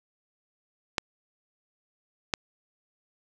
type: clicks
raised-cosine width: 0.2 ms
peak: -7 dBFS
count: 2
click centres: 0.982 / 2.338 s
effects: none